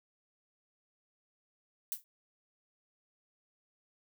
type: noise with exponential decay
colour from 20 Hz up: violet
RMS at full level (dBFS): -32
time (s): 1.92-2.04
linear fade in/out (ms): 0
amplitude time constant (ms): 24
effects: none